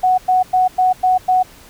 sine tone bursts, 740 Hz, F#5, in tune, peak -10 dBFS, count 6, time 0.03-1.43 s, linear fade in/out 10 ms, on 150 ms, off 100 ms, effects pink hiss -43 dBFS RMS until 1.69 s

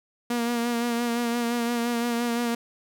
sawtooth tone with vibrato, 236.8 Hz, A#3, 27 cents sharp, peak -20 dBFS, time 0.3-2.55 s, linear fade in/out 5 ms, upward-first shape sine, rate 5.8 Hz, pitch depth 31 cents each way, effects none

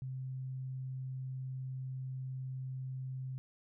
sine tone, 130.6 Hz, C3, 3 cents flat, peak -38 dBFS, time 0.02-3.38 s, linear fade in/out 0 ms, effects none

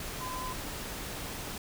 sine tone in noise, 1018 Hz, C6, 48 cents flat, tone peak -37 dBFS, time 0.21-0.53 s, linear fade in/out 2 ms, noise pink, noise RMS -39 dBFS, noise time 0-1.58 s, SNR -1 dB, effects none

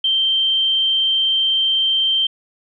sine tone, 3136 Hz, G7, in tune, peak -14 dBFS, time 0.04-2.27 s, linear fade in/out 5 ms, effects none

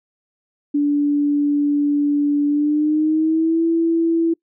sine tone with pitch glide, 290 to 331.2 Hz, D4 to E4, -22 to +8 cents, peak -14 dBFS, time 0.74-4.34 s, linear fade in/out 10 ms, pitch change +230 cents, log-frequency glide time 2.47-3.64 s, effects noise-tail reverb RT60 0.1 s tail -25 dB re dry

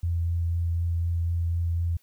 sine tone with vibrato, 84.8 Hz, E2, 50 cents sharp, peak -23 dBFS, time 0.03-1.97 s, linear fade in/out 5 ms, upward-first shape triangle, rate 4 Hz, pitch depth 15 cents each way, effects white hiss -65 dBFS RMS until 2.02 s

